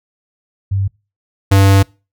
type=tone pair in turn; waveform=sine / square; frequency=97.8 / 97.8 Hz; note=G2 / G2; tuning=-4 / -4 cents; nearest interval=unison; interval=0 cents; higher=neither; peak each=-13 / -7 dBFS; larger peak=second; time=0.71-0.88 / 1.51-1.83 s; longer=second; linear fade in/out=10 ms; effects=noise-tail reverb RT60 0.3 s tail -25 dB re dry